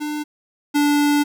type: tone pair in turn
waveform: square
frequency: 299 / 291.5 Hz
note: D4 / D4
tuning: +31 / -13 cents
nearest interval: unison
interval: 44 cents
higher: first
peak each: -24 / -15 dBFS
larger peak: second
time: 0-0.24 / 0.74-1.24 s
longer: second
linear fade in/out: 20 ms
effects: none